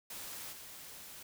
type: noise with level steps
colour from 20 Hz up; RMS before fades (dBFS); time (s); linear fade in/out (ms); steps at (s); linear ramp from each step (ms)
white; -45 / -50; 0.1-1.23; 5; 0.52; 10
effects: none